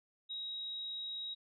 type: tone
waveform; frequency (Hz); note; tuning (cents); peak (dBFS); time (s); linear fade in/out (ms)
sine; 3811; A#7; +38; -39; 0.29-1.35; 20
effects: none